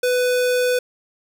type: tone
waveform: square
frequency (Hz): 497.8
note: B4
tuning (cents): +14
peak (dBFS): -17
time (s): 0.03-0.79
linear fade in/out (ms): 5
effects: none